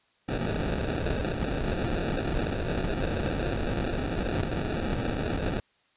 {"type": "noise with sample-and-hold", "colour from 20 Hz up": "pink", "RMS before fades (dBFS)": -29, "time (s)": [0.28, 5.6], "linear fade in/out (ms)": 5, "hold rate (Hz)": 1050, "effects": ["white hiss -67 dBFS RMS until 5.96 s", "resampled to 8000 Hz"]}